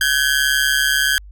sawtooth ring-modulated tone, 1602 Hz, G6, 37 cents sharp, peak -8 dBFS, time 0.01-1.18 s, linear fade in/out 0 ms, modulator 70.4 Hz, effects added 50 Hz sine -36 dBFS peak until 1.31 s

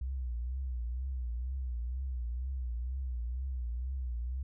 sine tone with vibrato, 62.3 Hz, B1, 16 cents sharp, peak -33 dBFS, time 0.01-4.43 s, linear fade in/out 5 ms, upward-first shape triangle, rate 2.1 Hz, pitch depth 130 cents each way, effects none

